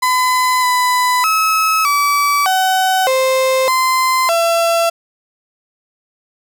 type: tone with pitch steps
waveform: 35% pulse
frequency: 1011 / 998 / 1291 / 1150 / 754 / 523 / 1035 / 673 Hz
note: B5 / B5 / E6 / D6 / F#5 / C5 / C6 / E5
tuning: +40 / +18 / -37 / -37 / +32 / -1 / -19 / +36 cents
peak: -10 dBFS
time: 0.02-4.9 s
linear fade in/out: 10 ms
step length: 610 ms
effects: none